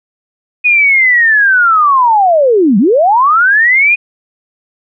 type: linear two-way sweep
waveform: sine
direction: down then up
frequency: 2489 to 181.7 to 2489 Hz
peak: -5 dBFS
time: 0.64-3.96 s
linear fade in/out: 20 ms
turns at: 2.78 s
effects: none